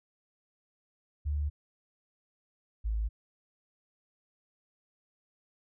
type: tone pair in turn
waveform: sine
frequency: 73.42 / 53.87 Hz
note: D2 / A1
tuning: 0 / -36 cents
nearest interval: perfect fourth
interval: 536 cents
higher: first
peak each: -28 dBFS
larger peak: neither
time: 1.25-1.5 / 2.84-3.09 s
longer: neither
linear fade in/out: 20 ms
effects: none